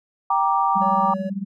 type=chord; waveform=sine; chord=G minor; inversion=none; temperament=just; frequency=784 / 940.8 / 1176 Hz; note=G5 / Bb5 / D6; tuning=0 / +16 / +2 cents; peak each=-21 / -21 / -21 dBFS; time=0.3-1.14 s; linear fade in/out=5 ms
type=tone with tremolo; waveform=sine; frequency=196 Hz; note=G3; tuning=in tune; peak=-21 dBFS; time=0.75-1.45 s; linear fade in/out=20 ms; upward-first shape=sine; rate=18 Hz; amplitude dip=85%
type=tone; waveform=triangle; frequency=567 Hz; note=C#5; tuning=39 cents sharp; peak=-27 dBFS; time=0.81-1.3 s; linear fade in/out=10 ms
effects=none